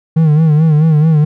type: tone with vibrato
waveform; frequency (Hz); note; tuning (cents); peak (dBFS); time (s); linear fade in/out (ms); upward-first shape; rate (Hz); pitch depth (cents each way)
triangle; 155.56; D#3; 0; -4; 0.16-1.25; 10; sine; 4.6; 81
effects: none